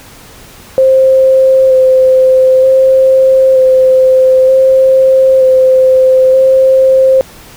sine tone with vibrato, 523.3 Hz, C5, in tune, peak -3 dBFS, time 0.78-7.21 s, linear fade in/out 0 ms, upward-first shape square, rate 0.54 Hz, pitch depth 12 cents each way, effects pink hiss -35 dBFS RMS until 7.56 s

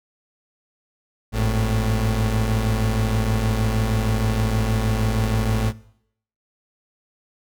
35% pulse tone pair together, 52.06 / 110.5 Hz, G#1 / A2, +5 / +8 cents, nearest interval octave + minor second, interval 1303 cents, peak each -20 / -19 dBFS, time 1.32-5.73 s, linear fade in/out 50 ms, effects noise-tail reverb RT60 0.7 s tail -20 dB re dry

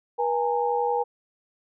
sine tone cluster, 481.4 / 821 / 912 Hz, B4 / G#5 / A#5, -44 / -20 / -38 cents, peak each -25 / -25 / -30 dBFS, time 0.18-1.04 s, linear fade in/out 20 ms, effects none

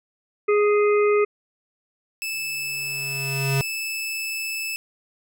harmonic tone, 415.3 Hz, G#4, in tune, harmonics 1 / 3 / 5 / 6, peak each -16 / -26 / -30 / -32 dBFS, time 0.48-1.25 s, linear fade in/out 10 ms
sawtooth tone, 2623 Hz, E7, 9 cents flat, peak -23 dBFS, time 2.22-4.76 s, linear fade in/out 0 ms
square tone with exponential growth, 136.5 Hz, C#3, 26 cents flat, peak -19 dBFS, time 2.32-3.61 s, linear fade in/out 0 ms, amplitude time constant 280 ms
effects none

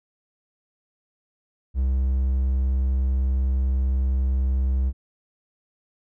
triangle tone, 65.41 Hz, C2, in tune, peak -17 dBFS, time 1.74-4.93 s, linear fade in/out 50 ms, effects none

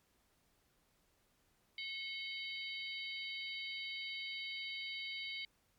harmonic tone with a mistuned harmonic, 767 Hz, G5, 38 cents flat, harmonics 3 / 4 / 5 / 6, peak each -44 / -46 / -48 / -50 dBFS, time 1.78-5.45 s, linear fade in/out 2 ms, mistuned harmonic 3, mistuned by -90 cents, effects pink hiss -75 dBFS RMS until 5.78 s + MP3 96 kbps

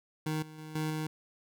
25% pulse tone with level steps, 155.56 Hz, D#3, in tune, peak -27 / -43 / -39 / -27 / -29 dBFS, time 0.26-1.07 s, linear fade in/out 5 ms, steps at 0.42 / 0.58 / 0.75 / 0.9 s, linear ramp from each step 5 ms, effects none

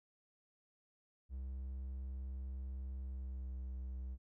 triangle tone with pitch glide, 65.41 to 63.92 Hz, C2 to C2, 0 to -40 cents, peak -39 dBFS, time 1.29-4.18 s, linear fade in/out 50 ms, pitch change -40 cents, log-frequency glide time 3.01-3.66 s, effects none

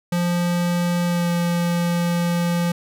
square tone with pitch glide, 174.61 to 172.7 Hz, F3 to F3, 0 to -19 cents, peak -19 dBFS, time 0.12-2.72 s, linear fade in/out 5 ms, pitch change -19 cents, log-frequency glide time 1.06-1.29 s, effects none

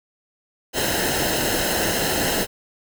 pink noise with comb filter, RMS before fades -22 dBFS, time 0.73-2.47 s, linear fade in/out 50 ms, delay 0.86 ms, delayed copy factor -0.7, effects none

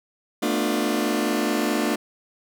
sawtooth chord, B half-diminished seventh, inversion third, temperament just, 222.2 / 246.9 / 296.3 / 355.6 Hz, A3 / B3 / D4 / F4, +17 / 0 / +15 / +31 cents, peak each -22 / -25 / -21 / -24 dBFS, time 0.42-1.96 s, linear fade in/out 10 ms, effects none

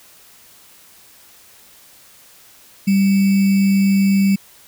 sine tone with sample-and-hold, 196 Hz, G3, in tune, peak -11 dBFS, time 2.87-4.36 s, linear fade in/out 10 ms, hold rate 2450 Hz, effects white hiss -47 dBFS RMS until 4.67 s

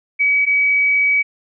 sine tone pair in turn, 2274 / 2274 Hz, C#7 / C#7, +44 / +44 cents, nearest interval unison, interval 0 cents, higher neither, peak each -12 dBFS, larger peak neither, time 0.19-0.46 / 0.46-1.23 s, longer second, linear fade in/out 20 ms, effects none

